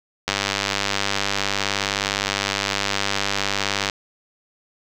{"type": "click train", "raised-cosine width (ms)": 0.2, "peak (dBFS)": -3, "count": 361, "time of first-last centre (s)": [0.28, 3.898], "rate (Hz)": 99.5, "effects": ["7-bit"]}